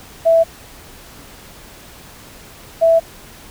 sine tone pair in turn, 659.3 / 659.3 Hz, E5 / E5, 0 / 0 cents, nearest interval unison, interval 0 cents, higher neither, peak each -8 dBFS, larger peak neither, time 0.25-0.44 / 2.81-3 s, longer neither, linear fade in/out 20 ms, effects pink hiss -40 dBFS RMS until 3.5 s

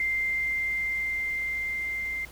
sine tone with level ramp, 2093 Hz, C7, in tune, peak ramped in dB -24 to -29 dBFS, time 0-2.25 s, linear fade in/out 2 ms, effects added 60 Hz sine -47 dBFS peak until 2.31 s + pink hiss -49 dBFS RMS until 2.31 s

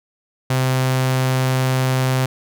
sawtooth tone with notch filter, 130.1 Hz, C3, 9 cents flat, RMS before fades -18 dBFS, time 0.5-2.26 s, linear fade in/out 5 ms, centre 310 Hz, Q 1.9, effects none

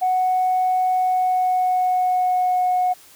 sine tone with pitch glide, 740 to 730.2 Hz, F#5 to F#5, 0 to -23 cents, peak -15 dBFS, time 0.01-2.94 s, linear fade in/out 20 ms, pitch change -23 cents, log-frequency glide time 0.93-2.64 s, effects tanh soft clip ceiling -12 dBFS + white hiss -48 dBFS RMS until 3.15 s

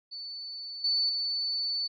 sine tone with level steps, 4491 Hz, C#8, 22 cents sharp, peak -37 / -24 / -28 dBFS, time 0.11-1.88 s, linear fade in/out 20 ms, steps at 0.84 / 1.09 s, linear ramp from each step 5 ms, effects none

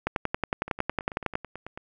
two click trains, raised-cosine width 0.5 ms, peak -10 / -22 dBFS, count 15 / 11, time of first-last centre 0.07-1.354 / 0.68-1.775 s, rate 10.9 / 9.13 Hz, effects none

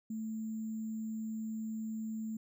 sine tone with sample-and-hold, 220 Hz, A3, in tune, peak -36 dBFS, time 0.1-2.37 s, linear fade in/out 5 ms, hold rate 7350 Hz, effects none

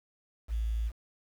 sine tone with quantisation, 55.6 Hz, A1, 19 cents sharp, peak -28 dBFS, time 0.48-0.92 s, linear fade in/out 50 ms, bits 9, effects none

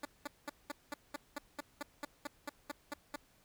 10% pulse tone bursts, 290.1 Hz, D4, 21 cents flat, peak -30 dBFS, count 15, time 0.03-3.16 s, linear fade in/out 5 ms, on 22 ms, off 200 ms, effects pink hiss -68 dBFS RMS until 3.44 s

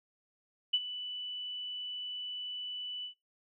sine tone with ADSR envelope, 2977 Hz, F#7, 10 cents sharp, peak -23 dBFS, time 0.73-3.14 s, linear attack 10 ms, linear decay 44 ms, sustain -15 dB, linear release 99 ms, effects noise-tail reverb RT60 0.2 s tail -20 dB re dry

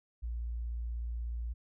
sine tone, 58.27 Hz, A#1, in tune, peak -34 dBFS, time 0.22-1.54 s, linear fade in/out 20 ms, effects none

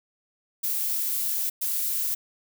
violet noise bursts at uneven times, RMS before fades -27 dBFS, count 2, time 0.63-1.5 / 1.61-2.15 s, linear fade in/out 10 ms, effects none

